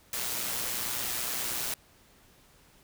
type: noise with amplitude modulation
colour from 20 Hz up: white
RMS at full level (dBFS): -31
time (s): 0.13-1.74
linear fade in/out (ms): 2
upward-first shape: sine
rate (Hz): 122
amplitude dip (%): 40
effects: pink hiss -60 dBFS RMS until 2.83 s